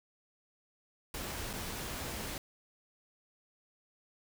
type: noise with dropouts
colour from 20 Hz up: pink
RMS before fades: -40 dBFS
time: 1.14-2.38 s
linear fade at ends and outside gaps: 2 ms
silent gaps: 1.531-1.535 s
effects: none